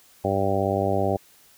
harmonic tone, 98 Hz, G2, in tune, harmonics 1 / 2 / 3 / 4 / 5 / 6 / 7 / 8, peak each -28 / -30 / -31 / -28 / -30 / -27 / -29 / -29 dBFS, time 0.24-1.17 s, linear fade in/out 10 ms, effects white hiss -55 dBFS RMS until 1.57 s

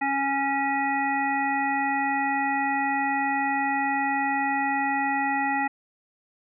harmonic tone, 276.1 Hz, C#4, 7 cents flat, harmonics 1 / 3 / 5 / 7 / 9, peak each -30 / -25 / -36 / -28 / -35 dBFS, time 0.01-5.68 s, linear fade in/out 10 ms, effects none

